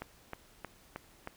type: click train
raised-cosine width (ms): 0.5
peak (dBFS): -24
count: 5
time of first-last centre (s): 0.02-1.274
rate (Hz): 3.19
effects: pink hiss -61 dBFS RMS until 1.36 s